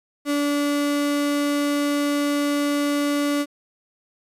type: tone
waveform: 35% pulse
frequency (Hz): 288.8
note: D4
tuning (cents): -29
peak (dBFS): -18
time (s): 0.25-3.46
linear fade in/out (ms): 50
effects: resampled to 32000 Hz + 9-bit